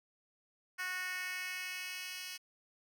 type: tone with high-pass filter sweep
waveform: 10% pulse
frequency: 366.8 Hz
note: F#4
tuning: 15 cents flat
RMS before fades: -41 dBFS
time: 0.78-2.38 s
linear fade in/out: 20 ms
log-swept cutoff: 1600 to 3300 Hz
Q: 2.1
effects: none